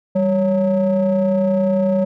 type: ring-modulated tone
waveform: triangle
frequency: 180.2 Hz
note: F#3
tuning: 45 cents flat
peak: -9 dBFS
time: 0.15-2.05 s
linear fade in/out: 10 ms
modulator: 376 Hz
effects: none